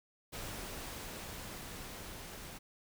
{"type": "noise with level ramp", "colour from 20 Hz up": "pink", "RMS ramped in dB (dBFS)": [-43, -48], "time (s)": [0.32, 2.59], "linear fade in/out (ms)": 20, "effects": []}